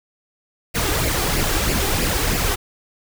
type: noise with flanger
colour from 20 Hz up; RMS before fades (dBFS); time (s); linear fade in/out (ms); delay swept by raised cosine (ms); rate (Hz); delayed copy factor
pink; -20; 0.74-2.56; 20; 0.4 to 2.6; 3.1; +0.55
effects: none